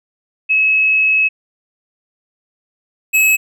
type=tone pair in turn; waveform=sine / square; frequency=2576 / 2576 Hz; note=E7 / E7; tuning=-41 / -41 cents; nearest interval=unison; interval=0 cents; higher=neither; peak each=-10 dBFS; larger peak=neither; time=0.49-1.29 / 3.13-3.37 s; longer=first; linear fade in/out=20 ms; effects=none